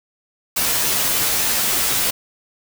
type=noise with comb filter; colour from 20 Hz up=white; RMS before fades=-19 dBFS; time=0.56-2.11 s; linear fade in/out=10 ms; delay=12 ms; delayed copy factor=-0.75; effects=none